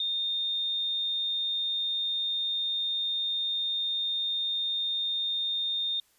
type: tone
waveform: sine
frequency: 3648 Hz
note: A#7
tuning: 38 cents flat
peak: -27 dBFS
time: 0-6 s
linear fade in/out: 2 ms
effects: white hiss -66 dBFS RMS until 6.18 s + resampled to 32000 Hz